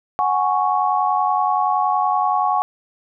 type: chord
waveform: sine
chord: F# suspended second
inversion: none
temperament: equal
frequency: 740 / 830.6 / 1108.7 Hz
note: F#5 / G#5 / C#6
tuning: 0 / 0 / 0 cents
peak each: -20 dBFS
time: 0.19-2.62 s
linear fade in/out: 0 ms
effects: none